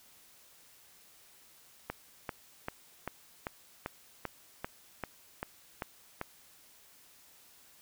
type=click train; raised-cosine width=0.5 ms; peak=-20 dBFS; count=12; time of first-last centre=1.9-6.214 s; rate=2.55 Hz; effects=white hiss -60 dBFS RMS until 7.81 s